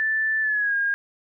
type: tone with pitch glide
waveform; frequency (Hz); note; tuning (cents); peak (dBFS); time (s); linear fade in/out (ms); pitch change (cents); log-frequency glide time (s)
sine; 1760 to 1623.3; A6 to G#6; 0 to -40; -20; 0-0.94; 0; -140; 0.41-0.75
effects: none